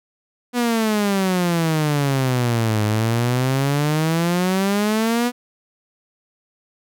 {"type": "exponential two-way sweep", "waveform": "sawtooth", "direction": "down then up", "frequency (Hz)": [246.9, 104.9, 246.9], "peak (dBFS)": -13, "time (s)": [0.53, 5.32], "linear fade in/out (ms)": 50, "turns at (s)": 2.84, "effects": []}